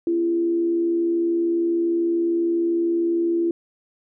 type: tone with frequency modulation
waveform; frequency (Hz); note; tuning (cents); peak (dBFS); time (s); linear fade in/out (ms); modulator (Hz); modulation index
sine; 338.7; E4; +47; -18; 0.07-3.51; 2; 72.9; 0.28
effects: none